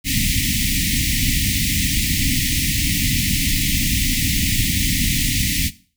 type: band-stop noise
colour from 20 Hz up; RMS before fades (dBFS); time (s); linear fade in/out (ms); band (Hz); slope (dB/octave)
pink; -19; 0.04-5.71; 50; 300 to 1900; 96
effects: noise-tail reverb RT60 0.4 s tail -17 dB re dry